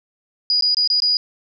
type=tone with dropouts; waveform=sine; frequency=4908 Hz; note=D#8; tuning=25 cents flat; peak=-14 dBFS; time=0.5-1.17 s; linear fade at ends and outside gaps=1 ms; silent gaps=0.61-0.623 / 0.746-0.769 / 0.875-0.901 / 1.002-1.021 s; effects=none